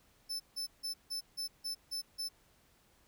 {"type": "tone bursts", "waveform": "40% pulse", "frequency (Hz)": 5274, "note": "E8", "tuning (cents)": 0, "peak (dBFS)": -35, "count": 8, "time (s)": [0.29, 2.29], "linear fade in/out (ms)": 20, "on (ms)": 110, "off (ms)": 160, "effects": ["pink hiss -68 dBFS RMS until 3.07 s"]}